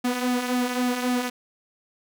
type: tone with flanger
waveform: sawtooth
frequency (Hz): 248.3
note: B3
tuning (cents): +9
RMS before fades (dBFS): -25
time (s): 0.04-1.3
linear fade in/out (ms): 10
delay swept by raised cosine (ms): 1.9 to 4.3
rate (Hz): 3.7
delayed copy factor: -0.5
effects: none